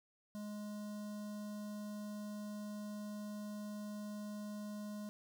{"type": "tone with notch filter", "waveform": "square", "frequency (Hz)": 208.7, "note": "G#3", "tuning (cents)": 9, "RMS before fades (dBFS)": -45, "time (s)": [0.35, 5.09], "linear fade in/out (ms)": 0, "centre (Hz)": 2300, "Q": 0.7, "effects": []}